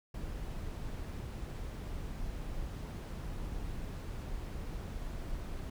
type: noise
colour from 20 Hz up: brown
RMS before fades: -40 dBFS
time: 0.14-5.7 s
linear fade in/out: 5 ms
effects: none